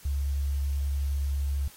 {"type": "tone with quantisation", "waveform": "sine", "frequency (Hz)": 70, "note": "C#2", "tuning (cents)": 18, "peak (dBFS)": -25, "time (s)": [0.05, 1.68], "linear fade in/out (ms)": 5, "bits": 9, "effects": ["white hiss -52 dBFS RMS until 1.76 s", "AAC 48 kbps"]}